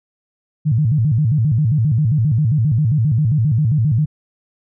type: tone with vibrato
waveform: sine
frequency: 130.81 Hz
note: C3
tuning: in tune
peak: -12 dBFS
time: 0.65-4.06 s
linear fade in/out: 20 ms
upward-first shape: square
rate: 7.5 Hz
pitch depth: 270 cents each way
effects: none